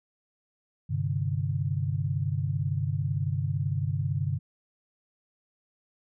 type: chord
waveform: sine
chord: G suspended fourth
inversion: none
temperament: equal with one note detuned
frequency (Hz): 98 / 130.81 / 148.8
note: G2 / C3 / D3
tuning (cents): 0 / 0 / +23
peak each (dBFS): -30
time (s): 0.89-4.39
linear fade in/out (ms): 20
effects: none